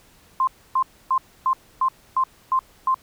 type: tone bursts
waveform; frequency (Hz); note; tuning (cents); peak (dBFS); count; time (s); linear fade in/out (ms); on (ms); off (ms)
sine; 1048; C6; +2; -16; 8; 0.4-2.944; 2; 73; 280
effects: pink hiss -54 dBFS RMS until 3.02 s